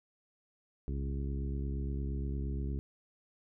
harmonic tone with a mistuned harmonic, 68.6 Hz, C#2, 17 cents flat, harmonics 1 / 2 / 3 / 4 / 5 / 6, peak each -34 / -40 / -44 / -46 / -48 / -50 dBFS, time 0.88-2.79 s, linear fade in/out 0 ms, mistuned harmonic 1, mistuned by -71 cents, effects none

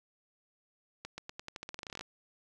accelerating click train, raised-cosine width 0.2 ms, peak -24 dBFS, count 18, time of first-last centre 1.05-2.01 s, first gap 130 ms, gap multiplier 0.88, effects none

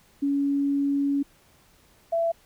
sine tone pair in turn, 281.1 / 668.6 Hz, C#4 / E5, +24 / +24 cents, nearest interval octave + minor third, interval 1500 cents, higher second, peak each -21 dBFS, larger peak neither, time 0.22-1.23 / 2.12-2.32 s, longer first, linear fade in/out 10 ms, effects pink hiss -59 dBFS RMS until 2.45 s

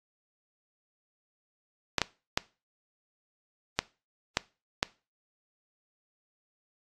clicks, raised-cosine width 0.2 ms, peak -6 dBFS, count 6, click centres 1.983 / 2.017 / 2.375 / 3.79 / 4.371 / 4.829 s, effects noise-tail reverb RT60 0.3 s tail -21 dB re dry + AAC 32 kbps

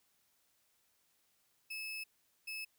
35% pulse tone bursts at uneven times, 2600 Hz, E7, 24 cents flat, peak -39 dBFS, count 2, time 1.7-2.04 / 2.47-2.65 s, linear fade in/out 10 ms, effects white hiss -75 dBFS RMS until 2.78 s

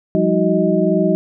sine tone cluster, 175.8 / 197.8 / 316.8 / 373.9 / 626 Hz, F3 / G3 / D#4 / F#4 / D#5, +12 / +16 / +31 / +18 / +10 cents, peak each -19 dBFS, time 0.15-1.15 s, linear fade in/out 0 ms, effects none

